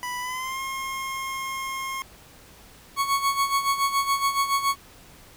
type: tone with pitch glide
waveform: 25% pulse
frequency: 987.8 to 1071 Hz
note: B5 to C6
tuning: 0 to +40 cents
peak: -25 dBFS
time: 0.03-2.02 s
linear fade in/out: 0 ms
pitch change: +140 cents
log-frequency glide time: 0.2-0.6 s
type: tone with tremolo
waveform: 40% pulse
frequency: 1108.7 Hz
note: C#6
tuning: in tune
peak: -18 dBFS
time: 2.96-4.76 s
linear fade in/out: 50 ms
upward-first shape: sine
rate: 7.1 Hz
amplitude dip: 70%
effects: pink hiss -50 dBFS RMS until 5.36 s